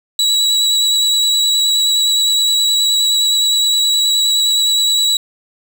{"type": "tone with vibrato", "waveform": "35% pulse", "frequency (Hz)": 3905, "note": "B7", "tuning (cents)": -20, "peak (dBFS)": -10, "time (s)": [0.19, 5.17], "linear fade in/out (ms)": 2, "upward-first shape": "triangle", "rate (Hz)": 9.6, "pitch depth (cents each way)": 14, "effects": []}